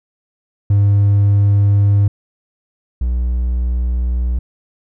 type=tone pair in turn; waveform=triangle; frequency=101.1 / 60.97 Hz; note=G#2 / B1; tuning=-46 / -22 cents; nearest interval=major sixth; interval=876 cents; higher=first; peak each=-6 / -12 dBFS; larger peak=first; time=0.7-2.08 / 3.01-4.39 s; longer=neither; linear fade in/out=5 ms; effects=tanh soft clip ceiling -3 dBFS